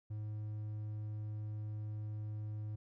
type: tone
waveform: triangle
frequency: 106.5 Hz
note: G#2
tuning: 44 cents sharp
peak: -37 dBFS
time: 0.1-2.76 s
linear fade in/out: 10 ms
effects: none